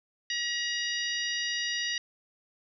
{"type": "harmonic tone with a mistuned harmonic", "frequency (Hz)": 956, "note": "A#5", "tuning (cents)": 43, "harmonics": [2, 3, 4, 5, 6], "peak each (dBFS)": [-33, -35, -36, -37, -38], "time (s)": [0.3, 1.98], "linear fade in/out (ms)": 2, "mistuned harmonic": 4, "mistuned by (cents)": -25, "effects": []}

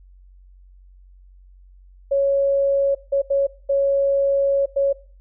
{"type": "tone bursts at uneven times", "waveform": "sine", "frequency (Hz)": 554.4, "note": "C#5", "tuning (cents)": 0, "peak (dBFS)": -15, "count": 5, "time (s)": [[2.11, 2.95], [3.12, 3.22], [3.3, 3.47], [3.69, 4.66], [4.76, 4.93]], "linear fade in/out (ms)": 10, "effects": ["noise-tail reverb RT60 0.4 s tail -19 dB re dry", "added 46 Hz sine -45 dBFS peak until 5.2 s"]}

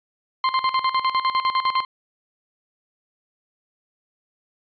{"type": "tone with tremolo", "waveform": "40% pulse", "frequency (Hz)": 1046.5, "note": "C6", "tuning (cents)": 0, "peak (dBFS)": -16, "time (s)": [0.44, 1.85], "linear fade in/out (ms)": 2, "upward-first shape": "square", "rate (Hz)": 9.9, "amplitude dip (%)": 75, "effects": ["resampled to 11025 Hz"]}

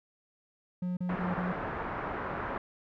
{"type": "tone bursts", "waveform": "triangle", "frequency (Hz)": 180, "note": "F#3", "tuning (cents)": -47, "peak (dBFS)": -28, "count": 4, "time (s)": [0.82, 1.525], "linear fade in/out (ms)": 5, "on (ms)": 150, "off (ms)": 35}
{"type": "low-pass noise", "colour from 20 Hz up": "white", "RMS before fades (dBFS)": -36, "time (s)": [1.09, 2.58], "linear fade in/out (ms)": 2, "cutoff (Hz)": 1500, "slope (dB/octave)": 24}
{"effects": []}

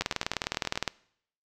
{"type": "two click trains", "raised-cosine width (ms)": 0.2, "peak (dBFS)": [-9, -17], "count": [18, 8], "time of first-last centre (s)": [[0.01, 0.877], [0.02, 0.756]], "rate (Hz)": [19.6, 9.51], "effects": ["noise-tail reverb RT60 0.7 s tail -23 dB re dry"]}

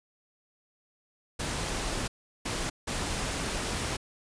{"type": "noise bursts at uneven times", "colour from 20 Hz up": "pink", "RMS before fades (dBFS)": -32, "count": 3, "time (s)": [[1.39, 2.08], [2.45, 2.7], [2.87, 3.97]], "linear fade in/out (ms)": 10, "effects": ["resampled to 22050 Hz"]}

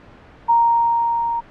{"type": "tone with level ramp", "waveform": "sine", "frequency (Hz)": 932.3, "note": "A#5", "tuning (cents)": 0, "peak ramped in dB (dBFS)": [-10, -19], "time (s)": [0.48, 1.41], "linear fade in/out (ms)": 20, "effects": ["pink hiss -44 dBFS RMS until 1.5 s", "low-pass 2000 Hz 12 dB/octave"]}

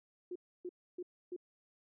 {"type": "tone bursts", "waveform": "sine", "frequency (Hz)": 358.1, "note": "F4", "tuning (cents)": 43, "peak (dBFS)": -39, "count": 4, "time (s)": [0.31, 1.364], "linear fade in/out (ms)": 5, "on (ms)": 46, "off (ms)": 290, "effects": []}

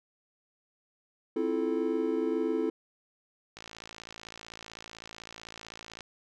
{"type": "chord", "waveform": "triangle", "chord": "F major seventh", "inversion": "second", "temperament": "just", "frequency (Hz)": [261.9, 327.4, 349.2, 436.5], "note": ["C4", "E4", "F4", "A4"], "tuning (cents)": [2, -12, 0, -14], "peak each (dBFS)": [-32, -29, -34, -29], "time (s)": [1.36, 2.7], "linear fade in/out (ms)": 5}
{"type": "click train", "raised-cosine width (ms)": 0.2, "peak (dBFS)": -26, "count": 137, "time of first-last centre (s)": [3.57, 6.007], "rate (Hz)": 55.8}
{"effects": []}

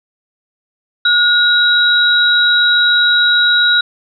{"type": "tone pair together", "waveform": "sine", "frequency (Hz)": [1441, 3847], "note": ["F#6", "B7"], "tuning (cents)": [-46, -46], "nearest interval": "octave + perfect fourth", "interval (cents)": 1700, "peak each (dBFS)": -11, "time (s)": [1.05, 3.81], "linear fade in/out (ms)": 5, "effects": []}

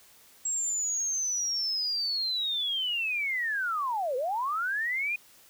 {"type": "linear two-way sweep", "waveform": "sine", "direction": "down then up", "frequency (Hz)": [7640, 481.6, 2481], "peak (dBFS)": -27, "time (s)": [0.45, 5.16], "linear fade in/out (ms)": 5, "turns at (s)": 4.16, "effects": ["white hiss -57 dBFS RMS until 5.49 s"]}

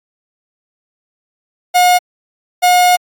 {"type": "tone pair in turn", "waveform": "45% pulse", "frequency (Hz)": [719, 719], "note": ["F#5", "F#5"], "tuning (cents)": [-50, -50], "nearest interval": "unison", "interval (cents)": 0, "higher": "neither", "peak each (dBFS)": -7, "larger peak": "neither", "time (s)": [[1.74, 1.99], [2.62, 2.97]], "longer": "second", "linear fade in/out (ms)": 20, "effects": ["AAC 64 kbps"]}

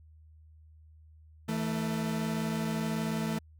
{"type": "tone pair together", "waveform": "40% pulse", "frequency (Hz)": [162.5, 221], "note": ["E3", "A3"], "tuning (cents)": [-24, 8], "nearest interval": "perfect fourth", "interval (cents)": 532, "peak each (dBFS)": [-33, -31], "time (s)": [1.48, 3.39], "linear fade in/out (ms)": 10, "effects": ["added 78 Hz sine -53 dBFS peak until 3.59 s"]}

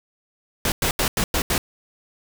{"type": "noise bursts at uneven times", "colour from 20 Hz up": "pink", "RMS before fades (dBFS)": -21, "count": 6, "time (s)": [[0.65, 0.72], [0.82, 0.91], [0.99, 1.08], [1.17, 1.24], [1.34, 1.42], [1.5, 1.58]], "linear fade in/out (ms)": 2, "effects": []}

